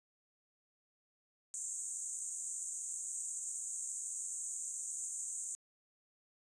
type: band-pass noise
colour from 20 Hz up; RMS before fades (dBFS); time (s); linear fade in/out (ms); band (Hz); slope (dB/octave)
white; -42; 1.54-5.55; 0; 6600 to 8800; 96
effects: resampled to 22050 Hz